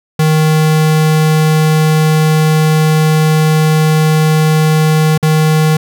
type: tone with dropouts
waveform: square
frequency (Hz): 156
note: D#3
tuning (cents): +5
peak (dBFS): -8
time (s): 0.19-5.77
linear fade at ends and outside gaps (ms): 5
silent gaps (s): 5.178-5.227
effects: none